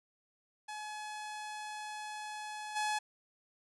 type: tone with level steps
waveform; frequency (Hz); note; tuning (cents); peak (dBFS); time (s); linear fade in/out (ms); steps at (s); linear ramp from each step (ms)
sawtooth; 849; G#5; +38; -37 / -28; 0.68-2.99; 10; 2.75; 20
effects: resampled to 24000 Hz